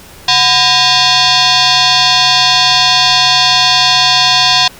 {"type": "tone with frequency modulation", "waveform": "sine", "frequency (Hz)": 138.59, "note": "C#3", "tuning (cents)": 0, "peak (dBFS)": -6, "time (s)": [0.28, 4.68], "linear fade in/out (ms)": 5, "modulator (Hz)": 872, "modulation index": 5.7, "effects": ["pink hiss -36 dBFS RMS until 4.79 s"]}